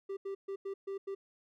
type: tone bursts at uneven times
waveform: triangle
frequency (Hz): 392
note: G4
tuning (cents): 0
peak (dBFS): -34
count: 6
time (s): 0.09-0.17 / 0.25-0.35 / 0.48-0.56 / 0.65-0.74 / 0.87-0.98 / 1.07-1.15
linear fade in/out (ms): 10
effects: none